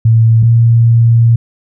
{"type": "tone pair in turn", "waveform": "sine", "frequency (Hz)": [113.3, 116.08], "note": ["A#2", "A#2"], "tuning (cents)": [-49, -7], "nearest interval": "unison", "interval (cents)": 42, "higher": "second", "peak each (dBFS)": -4, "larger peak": "neither", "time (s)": [[0.05, 0.43], [0.43, 1.36]], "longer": "second", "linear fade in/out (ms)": 5, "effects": []}